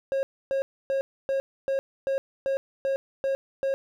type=tone bursts; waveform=triangle; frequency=542 Hz; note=C#5; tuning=39 cents flat; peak=-21 dBFS; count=10; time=0.12-3.74 s; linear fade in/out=0 ms; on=110 ms; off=280 ms; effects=none